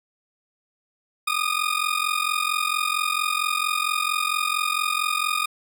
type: ring-modulated tone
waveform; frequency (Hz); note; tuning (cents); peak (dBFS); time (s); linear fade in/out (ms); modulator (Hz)
20% pulse; 1229; D#6; -22; -14; 1.27-5.46; 5; 22.2
effects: none